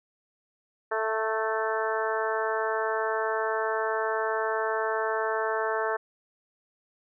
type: harmonic tone with a mistuned harmonic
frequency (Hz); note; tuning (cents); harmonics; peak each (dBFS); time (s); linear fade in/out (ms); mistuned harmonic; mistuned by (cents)
220; A3; 0; 2 / 3 / 4 / 5 / 6 / 7 / 8; -30 / -32 / -33 / -34 / -35 / -35 / -36; 0.91-5.97; 10; 4; +15
effects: none